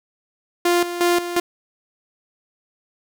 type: tone with tremolo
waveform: sawtooth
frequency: 349.2 Hz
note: F4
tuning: in tune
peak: -11 dBFS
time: 0.65-1.4 s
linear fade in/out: 5 ms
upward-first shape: square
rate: 2.8 Hz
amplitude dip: 70%
effects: none